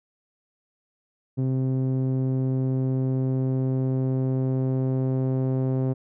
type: tone with low-pass filter sweep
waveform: sawtooth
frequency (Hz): 130.81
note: C3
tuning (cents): 0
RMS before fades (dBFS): -24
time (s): 1.37-5.94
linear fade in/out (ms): 20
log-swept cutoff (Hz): 310 to 480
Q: 1
effects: none